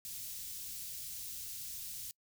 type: band-stop noise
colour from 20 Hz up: white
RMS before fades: -44 dBFS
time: 0.05-2.11 s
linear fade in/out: 0 ms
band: 130 to 4200 Hz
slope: 12 dB/octave
effects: noise-tail reverb RT60 0.1 s tail -26 dB re dry